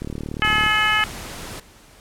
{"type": "click train", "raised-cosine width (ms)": 3, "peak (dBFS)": -16, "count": 25, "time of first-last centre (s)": [0.02, 0.663], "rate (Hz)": 37.3}
{"type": "harmonic tone", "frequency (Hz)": 427.3, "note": "G#4", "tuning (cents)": 49, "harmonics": [2, 3, 4, 5, 6, 7], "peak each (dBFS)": [-27, -22, -21, -23, -26, -23], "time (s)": [0.42, 1.04], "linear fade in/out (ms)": 0}
{"type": "noise", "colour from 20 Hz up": "pink", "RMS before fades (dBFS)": -34, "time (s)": [0.44, 1.6], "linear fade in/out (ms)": 5}
{"effects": ["pink hiss -49 dBFS RMS until 2 s", "low-pass 12000 Hz 12 dB/octave"]}